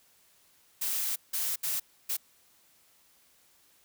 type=noise bursts at uneven times; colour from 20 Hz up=blue; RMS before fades=-31 dBFS; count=4; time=0.81-1.16 / 1.33-1.56 / 1.63-1.8 / 2.09-2.17 s; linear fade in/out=10 ms; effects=white hiss -64 dBFS RMS until 3.84 s